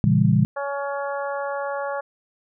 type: chord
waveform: sine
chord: A# diminished seventh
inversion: none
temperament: just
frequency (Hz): 116.54 / 139.85 / 167.82 / 201.4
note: A#2 / C#3 / E3 / G3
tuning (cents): 0 / +16 / +31 / +47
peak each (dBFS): -20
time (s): 0.04-0.45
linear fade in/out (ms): 0
type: harmonic tone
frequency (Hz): 280.8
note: C#4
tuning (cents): +22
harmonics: 2 / 3 / 4 / 5 / 6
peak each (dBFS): -27 / -31 / -33 / -35 / -37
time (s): 0.56-2.01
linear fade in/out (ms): 10
effects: none